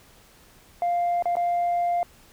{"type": "tone with dropouts", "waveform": "sine", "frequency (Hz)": 698.5, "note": "F5", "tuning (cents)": 0, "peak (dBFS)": -19, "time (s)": [0.82, 2.03], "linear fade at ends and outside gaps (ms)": 1, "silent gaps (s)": [[1.224, 1.256], [1.355, 1.368]], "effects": ["tanh soft clip ceiling -19 dBFS", "pink hiss -54 dBFS RMS until 2.32 s"]}